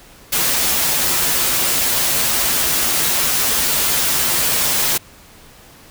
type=noise with comb filter; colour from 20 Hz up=white; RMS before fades=-17 dBFS; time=0.32-4.98 s; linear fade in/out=10 ms; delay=9.9 ms; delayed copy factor=-0.65; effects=pink hiss -44 dBFS RMS until 5.9 s